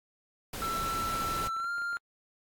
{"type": "noise", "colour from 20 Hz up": "pink", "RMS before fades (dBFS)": -38, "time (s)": [0.53, 1.48], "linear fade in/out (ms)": 5}
{"type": "tone with pitch glide", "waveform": "triangle", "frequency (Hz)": [1336, 1396.8], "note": ["E6", "F6"], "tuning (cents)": [23, 0], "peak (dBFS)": -29, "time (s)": [0.62, 1.97], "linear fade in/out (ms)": 0, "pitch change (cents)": 77, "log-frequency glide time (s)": [1.57, 1.7]}
{"type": "clicks", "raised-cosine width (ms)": 0.5, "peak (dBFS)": -36, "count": 12, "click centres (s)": [1.05, 1.093, 1.167, 1.284, 1.353, 1.491, 1.566, 1.601, 1.644, 1.782, 1.819, 1.93]}
{"effects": ["AAC 64 kbps"]}